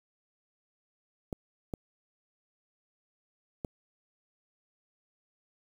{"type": "clicks", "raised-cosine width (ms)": 2, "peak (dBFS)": -21, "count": 3, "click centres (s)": [1.328, 1.738, 3.648], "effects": ["8-bit"]}